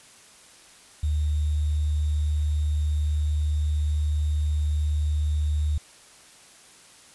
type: tone with sample-and-hold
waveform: sine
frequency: 75.3 Hz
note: D2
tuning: 44 cents sharp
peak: -21 dBFS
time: 1.03-5.78 s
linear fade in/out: 5 ms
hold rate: 3675 Hz
effects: white hiss -51 dBFS RMS until 7.14 s + resampled to 24000 Hz